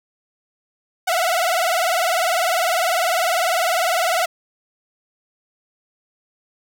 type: tone with vibrato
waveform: sawtooth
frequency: 698.5 Hz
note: F5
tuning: in tune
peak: -13 dBFS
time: 1.07-4.26 s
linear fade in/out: 10 ms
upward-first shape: sine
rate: 20 Hz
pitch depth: 130 cents each way
effects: none